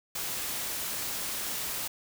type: noise with ADSR envelope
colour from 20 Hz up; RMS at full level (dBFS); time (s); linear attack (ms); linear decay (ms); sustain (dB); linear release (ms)
white; -32; 0.15-1.88; 8; 6; -2; 8
effects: none